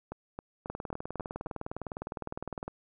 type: two click trains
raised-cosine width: 1 ms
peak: -24 / -22 dBFS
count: 6 / 40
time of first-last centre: 0.12-1.468 / 0.7-2.68 s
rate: 3.71 / 19.7 Hz
effects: none